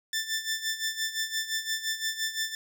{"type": "tone with tremolo", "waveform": "15% pulse", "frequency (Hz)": 1772, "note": "A6", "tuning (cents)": 12, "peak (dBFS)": -20, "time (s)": [0.13, 2.55], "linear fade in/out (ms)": 2, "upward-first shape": "sine", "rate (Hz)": 5.8, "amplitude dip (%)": 75, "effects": []}